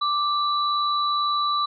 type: tone pair together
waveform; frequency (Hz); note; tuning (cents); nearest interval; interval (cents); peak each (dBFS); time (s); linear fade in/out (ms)
sine; 1174.7 / 3951; D6 / B7; 0 / 0; octave + major sixth; 2100; -21 / -27; 0.01-1.66; 10
effects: none